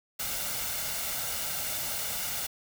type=noise with comb filter; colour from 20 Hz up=white; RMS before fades=-33 dBFS; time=0.19-2.47 s; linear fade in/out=10 ms; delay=1.4 ms; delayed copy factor=+0.5; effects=none